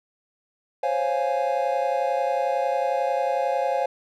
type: chord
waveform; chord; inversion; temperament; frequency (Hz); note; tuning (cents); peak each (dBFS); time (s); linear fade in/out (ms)
triangle; Db major seventh; third; equal; 523.3 / 554.4 / 698.5 / 830.6; C5 / Db5 / F5 / Ab5; 0 / 0 / 0 / 0; -25; 0.83-3.86; 5
effects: none